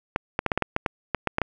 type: clicks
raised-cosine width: 0.5 ms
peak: -7 dBFS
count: 12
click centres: 0.161 / 0.391 / 0.463 / 0.518 / 0.576 / 0.623 / 0.764 / 0.862 / 1.147 / 1.273 / 1.384 / 1.417 s
effects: none